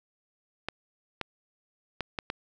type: clicks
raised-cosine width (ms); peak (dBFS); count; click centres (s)
0.3; -15; 5; 0.686 / 1.213 / 2.007 / 2.188 / 2.301
effects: none